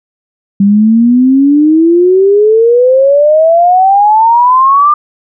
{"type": "exponential sweep", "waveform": "sine", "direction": "up", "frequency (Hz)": [196, 1206], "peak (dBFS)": -3, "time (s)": [0.6, 4.94], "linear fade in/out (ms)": 5, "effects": []}